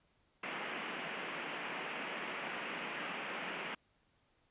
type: band-pass noise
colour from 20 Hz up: white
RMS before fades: -42 dBFS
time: 0.43-3.75 s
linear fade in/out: 5 ms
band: 160 to 2900 Hz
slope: 48 dB/octave
effects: pink hiss -74 dBFS RMS until 4.5 s + resampled to 8000 Hz